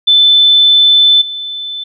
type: tone with level steps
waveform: sine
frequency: 3520 Hz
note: A7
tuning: in tune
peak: -4 / -19 dBFS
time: 0.07-1.84 s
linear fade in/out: 10 ms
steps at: 1.21 s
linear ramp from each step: 10 ms
effects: none